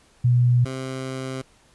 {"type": "tone pair in turn", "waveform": ["sine", "15% pulse"], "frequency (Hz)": [122.4, 131.48], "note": ["B2", "C3"], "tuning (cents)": [-15, 9], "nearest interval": "minor second", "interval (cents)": 124, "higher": "second", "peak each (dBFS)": [-14, -22], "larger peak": "first", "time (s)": [[0.24, 0.65], [0.65, 1.42]], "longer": "second", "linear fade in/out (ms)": 10, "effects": ["pink hiss -57 dBFS RMS until 1.74 s", "resampled to 24000 Hz"]}